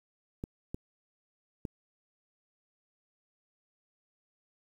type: clicks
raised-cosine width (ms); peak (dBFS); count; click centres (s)
3; -23; 3; 0.439 / 0.745 / 1.652
effects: 9-bit